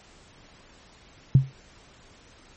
sine tone with exponential decay, 133.8 Hz, C3, 39 cents sharp, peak -8 dBFS, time 1.35-1.52 s, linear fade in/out 2 ms, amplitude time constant 35 ms, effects pink hiss -53 dBFS RMS until 2.56 s + MP3 32 kbps

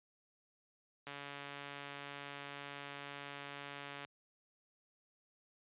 click train, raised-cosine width 0.3 ms, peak -30 dBFS, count 424, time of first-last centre 1.07-4.049 s, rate 142 Hz, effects high-pass 100 Hz 12 dB/octave + resampled to 8000 Hz

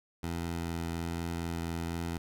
15% pulse tone with vibrato, 84.1 Hz, E2, 35 cents sharp, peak -27 dBFS, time 0.23-2.18 s, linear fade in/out 5 ms, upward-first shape sine, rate 1.2 Hz, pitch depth 10 cents each way, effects none

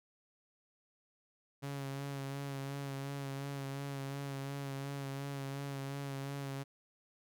sawtooth tone with vibrato, 138.59 Hz, C#3, in tune, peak -35 dBFS, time 1.62-6.64 s, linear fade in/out 20 ms, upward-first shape sine, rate 2.8 Hz, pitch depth 27 cents each way, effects none

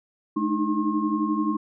sine tone cluster, 214.4 / 301.7 / 313.2 / 1074 Hz, A3 / D4 / D#4 / C6, -45 / +47 / +11 / +45 cents, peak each -27 / -27 / -26 / -29 dBFS, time 0.36-1.57 s, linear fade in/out 10 ms, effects none

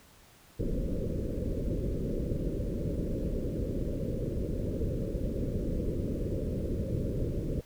pink low-pass noise, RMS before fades -32 dBFS, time 0.59-7.61 s, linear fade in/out 10 ms, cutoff 570 Hz, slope 96 dB/octave, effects pink hiss -58 dBFS RMS until 7.65 s

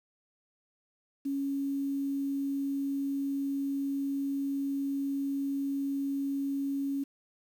sine tone with quantisation, 277.2 Hz, C#4, in tune, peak -29 dBFS, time 1.25-7.04 s, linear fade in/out 10 ms, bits 9, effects none

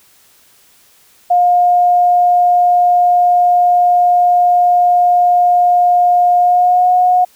sine tone with pitch glide, 711 to 725.1 Hz, F5 to F#5, +31 to -35 cents, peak -7 dBFS, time 1.3-7.25 s, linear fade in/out 10 ms, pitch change +34 cents, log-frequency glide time 6.38-6.9 s, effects white hiss -49 dBFS RMS until 7.35 s

